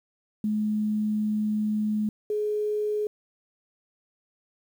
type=tone pair in turn; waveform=sine; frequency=212.6 / 421.2 Hz; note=G#3 / G#4; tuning=+41 / +24 cents; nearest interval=octave; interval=1183 cents; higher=second; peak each=-23 / -24 dBFS; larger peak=first; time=0.44-2.09 / 2.3-3.07 s; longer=first; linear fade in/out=2 ms; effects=9-bit